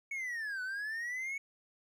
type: linear two-way sweep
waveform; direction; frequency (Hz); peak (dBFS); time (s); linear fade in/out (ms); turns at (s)
triangle; down then up; 2229 to 1480 to 2229; -34; 0.11-1.38; 5; 0.62
effects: none